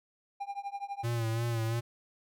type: tone with tremolo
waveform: triangle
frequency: 801 Hz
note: G5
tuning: 37 cents sharp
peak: -30 dBFS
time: 0.4-1.06 s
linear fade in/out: 10 ms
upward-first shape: triangle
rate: 12 Hz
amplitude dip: 100%
type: tone with vibrato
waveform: square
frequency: 115.3 Hz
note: A#2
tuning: 19 cents flat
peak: -30 dBFS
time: 1.03-1.81 s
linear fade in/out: 20 ms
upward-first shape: sine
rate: 2.9 Hz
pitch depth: 48 cents each way
effects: none